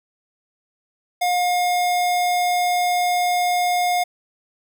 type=tone; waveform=square; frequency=714 Hz; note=F5; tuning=38 cents sharp; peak=-18 dBFS; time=1.21-4.04 s; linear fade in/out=10 ms; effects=none